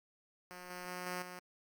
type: tone with level steps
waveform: 5% pulse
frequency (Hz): 180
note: F#3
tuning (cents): -47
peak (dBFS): -36 / -32 / -30 / -27 / -35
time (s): 0.51-1.39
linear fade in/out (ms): 0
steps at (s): 0.7 / 0.88 / 1.06 / 1.22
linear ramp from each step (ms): 2
effects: Opus 48 kbps